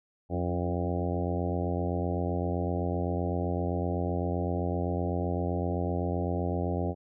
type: harmonic tone with a mistuned harmonic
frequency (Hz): 87.8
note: F2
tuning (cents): +10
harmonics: 1 / 2 / 3 / 4 / 5 / 6 / 7 / 8 / 9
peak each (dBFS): -31 / -34 / -36 / -37 / -38 / -39 / -39 / -40 / -41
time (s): 0.29-6.95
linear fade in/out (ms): 50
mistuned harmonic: 3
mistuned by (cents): +40
effects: none